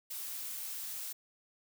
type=noise; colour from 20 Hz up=blue; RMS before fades=-41 dBFS; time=0.1-1.13 s; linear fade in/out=10 ms; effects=none